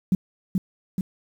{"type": "tone with echo", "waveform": "sine", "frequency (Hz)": 186.9, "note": "F#3", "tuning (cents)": 18, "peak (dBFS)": -15, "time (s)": [0.12, 0.15], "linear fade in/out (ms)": 2, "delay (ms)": 430, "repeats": 2, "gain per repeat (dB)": -3, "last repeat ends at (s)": 1.01, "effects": ["8-bit"]}